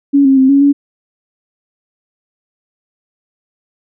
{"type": "tone with pitch steps", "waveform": "sine", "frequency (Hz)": [281, 269.2, 263.3, 278.4, 283.4], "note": ["C#4", "C4", "C4", "C#4", "C#4"], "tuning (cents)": [24, 49, 11, 8, 38], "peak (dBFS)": -5, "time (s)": [0.13, 0.73], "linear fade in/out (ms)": 20, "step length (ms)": 120, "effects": []}